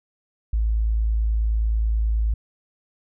sine tone, 54.7 Hz, A1, 9 cents flat, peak -18 dBFS, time 0.53-2.34 s, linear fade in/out 5 ms, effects none

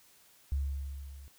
sine tone with level ramp, 69.3 Hz, C#2, in tune, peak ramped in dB -27 to -47 dBFS, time 0.52-1.28 s, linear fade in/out 0 ms, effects white hiss -62 dBFS RMS until 1.38 s

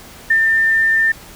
sine tone with ADSR envelope, 1796 Hz, A6, 35 cents sharp, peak -9 dBFS, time 0.3-1.12 s, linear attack 7 ms, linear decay 85 ms, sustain -2 dB, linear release 5 ms, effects pink hiss -39 dBFS RMS until 1.35 s

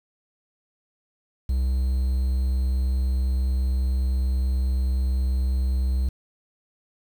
triangle tone with quantisation, 64.7 Hz, C2, 19 cents flat, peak -18 dBFS, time 1.49-6.09 s, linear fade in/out 5 ms, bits 8, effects none

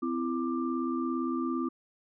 sine tone cluster, 256.6 / 334.2 / 1184 Hz, C4 / E4 / D6, -34 / +24 / +14 cents, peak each -31 / -32 / -37 dBFS, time 0.02-1.69 s, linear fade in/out 10 ms, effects none

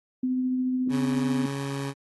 sine tone with tremolo, 255.1 Hz, C4, 44 cents flat, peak -22 dBFS, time 0.23-1.46 s, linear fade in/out 5 ms, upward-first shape triangle, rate 14 Hz, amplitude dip 25%
20% pulse tone, 138.59 Hz, C#3, in tune, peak -24 dBFS, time 0.89-1.94 s, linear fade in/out 50 ms
effects AAC 32 kbps

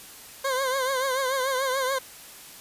20% pulse tone with vibrato, 527 Hz, C5, 12 cents sharp, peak -19 dBFS, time 0.44-1.99 s, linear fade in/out 10 ms, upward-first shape triangle, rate 6.9 Hz, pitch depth 91 cents each way, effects white hiss -45 dBFS RMS until 2.6 s + resampled to 32000 Hz

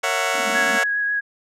15% pulse chord, F# dominant seventh, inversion first, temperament just, 462.5 / 555 / 666 / 740 Hz, A#4 / C#5 / E5 / F#5, -14 / +2 / +18 / 0 cents, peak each -22 / -19 / -19 / -18 dBFS, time 0.03-0.84 s, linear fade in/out 10 ms
pink band-pass noise, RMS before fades -33 dBFS, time 0.34-0.79 s, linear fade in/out 20 ms, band 200 to 290 Hz, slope 96 dB/octave
sine tone with vibrato, 1661 Hz, G#6, in tune, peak -19 dBFS, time 0.54-1.21 s, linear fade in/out 20 ms, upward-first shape triangle, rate 7.3 Hz, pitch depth 15 cents each way
effects low-pass 10000 Hz 12 dB/octave

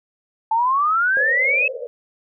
sine exponential sweep, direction up, 871 to 2627 Hz, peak -15 dBFS, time 0.51-1.68 s, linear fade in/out 5 ms
white band-pass noise, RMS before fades -29 dBFS, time 1.17-1.87 s, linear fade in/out 0 ms, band 490 to 560 Hz, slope 96 dB/octave
effects none

